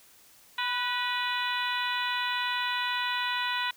harmonic tone with a mistuned harmonic, 493.9 Hz, B4, in tune, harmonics 2 / 3 / 4 / 5 / 6 / 7 / 8, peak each -32 / -34 / -35 / -36 / -37 / -37 / -38 dBFS, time 0.58-3.71 s, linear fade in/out 5 ms, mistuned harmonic 4, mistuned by -35 cents, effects white hiss -57 dBFS RMS until 3.76 s

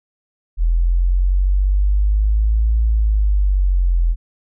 sine linear two-way sweep, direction up then down, 41.2 to 55.7 to 41.2 Hz, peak -12 dBFS, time 0.57-4.16 s, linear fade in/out 50 ms, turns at 2.82 s, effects none

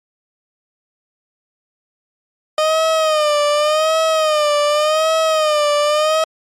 30% pulse tone with vibrato, 614 Hz, D#5, 23 cents flat, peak -10 dBFS, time 2.58-6.24 s, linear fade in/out 2 ms, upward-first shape sine, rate 0.87 Hz, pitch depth 79 cents each way, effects low-pass 8000 Hz 12 dB/octave + MP3 64 kbps

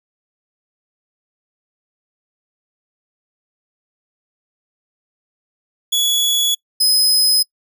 sawtooth tone pair in turn, 3387 / 5059 Hz, G#7 / D#8, +33 / +28 cents, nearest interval perfect fifth, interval 695 cents, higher second, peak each -11 / -9 dBFS, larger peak second, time 5.92-6.55 / 6.8-7.43 s, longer neither, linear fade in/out 10 ms, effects noise-tail reverb RT60 0.1 s tail -25 dB re dry

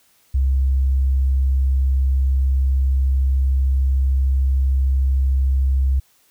sine tone, 66.7 Hz, C2, 34 cents sharp, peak -13 dBFS, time 0.34-6 s, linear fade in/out 10 ms, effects tanh soft clip ceiling -10 dBFS + white hiss -58 dBFS RMS until 6.3 s

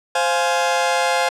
sawtooth chord, F minor, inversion second, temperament just, 523.8 / 698.5 / 838.1 Hz, C5 / F5 / Ab5, +2 / 0 / +16 cents, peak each -17 dBFS, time 0.15-1.29 s, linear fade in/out 5 ms, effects low-pass 8000 Hz 12 dB/octave

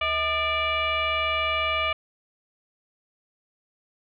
sine tone with frequency modulation, 1773 Hz, A6, 13 cents sharp, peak -22 dBFS, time 0.01-1.93 s, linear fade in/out 5 ms, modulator 566 Hz, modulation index 2.1, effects none

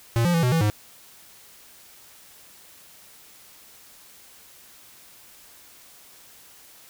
square tone with pitch steps, 116.4 / 174.4 / 166.6 / 124.6 / 164.1 / 105.1 Hz, A#2 / F3 / E3 / B2 / E3 / G#2, -2 / -2 / +19 / +16 / -8 / +21 cents, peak -19 dBFS, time 0.16-0.7 s, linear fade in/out 0 ms, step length 90 ms, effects white hiss -50 dBFS RMS until 6.89 s

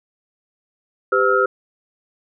sine tone cluster, 394.9 / 508 / 1302 / 1399 Hz, G4 / B4 / E6 / F6, +13 / +49 / -22 / +3 cents, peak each -19 dBFS, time 1.12-1.46 s, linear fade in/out 5 ms, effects none

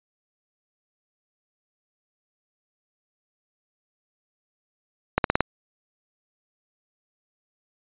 accelerating click train, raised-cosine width 0.5 ms, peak -3 dBFS, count 5, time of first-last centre 5.18-5.407 s, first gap 62 ms, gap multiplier 0.94, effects resampled to 8000 Hz

